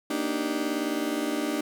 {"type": "chord", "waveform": "35% pulse", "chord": "Eb major seventh", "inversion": "second", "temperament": "just", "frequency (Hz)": [233.3, 291.7, 311.1, 388.9], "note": ["Bb3", "D4", "Eb4", "G4"], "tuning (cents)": [2, -12, 0, -14], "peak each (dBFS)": [-33, -28, -30, -33], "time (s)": [0.1, 1.61], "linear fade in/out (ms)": 5, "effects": []}